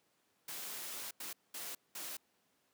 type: noise bursts at uneven times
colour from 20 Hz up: white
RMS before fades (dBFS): -44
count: 4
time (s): 0.48-1.11 / 1.2-1.33 / 1.54-1.75 / 1.95-2.17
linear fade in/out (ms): 5
effects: pink hiss -75 dBFS RMS until 2.73 s + high-pass 200 Hz 12 dB/octave